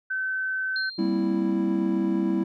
sine tone, 1531 Hz, G6, 41 cents flat, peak -25 dBFS, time 0.1-0.9 s, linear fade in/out 10 ms
sine tone with exponential decay, 4186 Hz, C8, in tune, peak -28 dBFS, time 0.76-1.55 s, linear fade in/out 1 ms, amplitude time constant 170 ms
triangle chord, C dominant seventh, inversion second, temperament equal with one note detuned, 196 / 234.4 / 261.6 / 329.6 Hz, G3 / Bb3 / C4 / E4, 0 / +10 / 0 / 0 cents, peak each -24 / -29 / -29 / -23 dBFS, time 0.98-2.44 s, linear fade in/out 10 ms
effects none

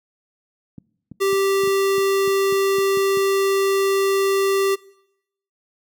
clicks, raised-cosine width 5 ms, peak -17 dBFS, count 11, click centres 0.782 / 1.116 / 1.329 / 1.636 / 1.675 / 1.981 / 2.277 / 2.525 / 2.784 / 2.972 / 3.172 s
square tone, 391.3 Hz, G4, 3 cents flat, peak -17 dBFS, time 1.2-4.76 s, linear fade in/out 20 ms
effects noise-tail reverb RT60 0.8 s tail -22 dB re dry + high-pass 200 Hz 12 dB/octave

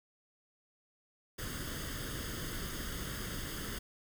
pink noise with comb filter, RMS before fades -40 dBFS, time 1.38-3.79 s, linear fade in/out 10 ms, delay 0.61 ms, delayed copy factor +0.7, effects none

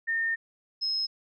sine tone pair in turn, 1822 / 5153 Hz, A#6 / E8, -40 / -40 cents, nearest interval octave + tritone, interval 1800 cents, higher second, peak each -25 / -26 dBFS, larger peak first, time 0.07-0.36 / 0.81-1.07 s, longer first, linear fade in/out 20 ms, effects none

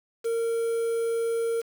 triangle tone with quantisation, 460.5 Hz, A#4, 21 cents flat, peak -22 dBFS, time 0.24-1.62 s, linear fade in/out 20 ms, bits 7, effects none

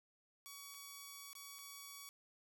5% pulse tone with dropouts, 1129 Hz, C#6, 31 cents sharp, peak -39 dBFS, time 0.46-2.09 s, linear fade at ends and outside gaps 0 ms, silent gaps 0.742-0.745 / 1.331-1.352 / 1.585-1.589 s, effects none

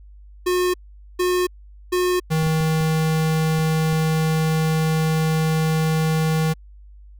square tone bursts, 361.2 Hz, F#4, 42 cents flat, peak -18 dBFS, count 3, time 0.46-2.2 s, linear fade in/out 10 ms, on 280 ms, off 450 ms
square tone, 158.6 Hz, D#3, 33 cents sharp, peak -18 dBFS, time 2.3-6.54 s, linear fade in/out 20 ms
clicks, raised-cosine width 5 ms, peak -20 dBFS, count 6, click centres 2.431 / 2.467 / 2.607 / 2.81 / 3.591 / 3.93 s
effects added 50 Hz sine -41 dBFS peak until 7.19 s

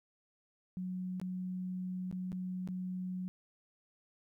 sine tone with dropouts, 183.6 Hz, F#3, 13 cents flat, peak -36 dBFS, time 0.77-3.28 s, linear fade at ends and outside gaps 0 ms, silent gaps 1.199-1.215 / 2.113-2.126 / 2.319-2.328 / 2.675-2.687 s, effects 13-bit

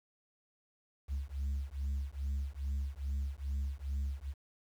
sine beating tone pair, 67.8 / 70.2 Hz, C#2 / C#2, -38 / +22 cents, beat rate 2.4 Hz, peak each -35 / -35 dBFS, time 1.08-4.34 s, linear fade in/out 50 ms, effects tanh soft clip ceiling -31 dBFS + 10-bit

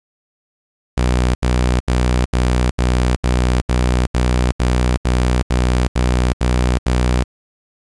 sawtooth tone bursts, 61.74 Hz, B1, in tune, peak -9 dBFS, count 14, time 0.97-7.239 s, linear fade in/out 10 ms, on 380 ms, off 73 ms, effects resampled to 22050 Hz + 7-bit

